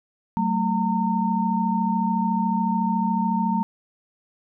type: tone cluster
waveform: sine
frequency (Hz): 189 / 222.9 / 914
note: F#3 / A3 / A#5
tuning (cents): +37 / +23 / -34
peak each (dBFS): -24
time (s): 0.37-3.63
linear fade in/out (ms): 0
effects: none